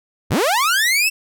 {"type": "linear sweep", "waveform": "sawtooth", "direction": "up", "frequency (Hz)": [46.08, 2700], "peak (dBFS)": -11, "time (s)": [0.3, 1.1], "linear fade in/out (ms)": 20, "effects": []}